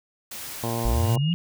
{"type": "noise", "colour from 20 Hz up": "white", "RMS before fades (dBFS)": -36, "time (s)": [0.31, 1.16], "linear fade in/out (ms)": 5}
{"type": "harmonic tone", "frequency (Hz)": 116.3, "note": "A#2", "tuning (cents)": -4, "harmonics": [1, 2, 3, 4, 5, 6, 7, 8, 9], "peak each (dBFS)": [-29, -32, -34, -35, -36, -37, -37, -38, -39], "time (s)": [0.63, 1.18], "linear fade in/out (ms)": 5}
{"type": "tone with exponential growth", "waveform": "sine", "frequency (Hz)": 2852, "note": "F7", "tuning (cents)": 36, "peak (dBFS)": -28, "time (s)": [0.68, 1.33], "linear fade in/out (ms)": 1, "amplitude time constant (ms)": 140}
{"type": "linear sweep", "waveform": "sine", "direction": "up", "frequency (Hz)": [40.29, 177.6], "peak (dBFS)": -20, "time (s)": [0.85, 1.34], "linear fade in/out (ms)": 0}
{"effects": []}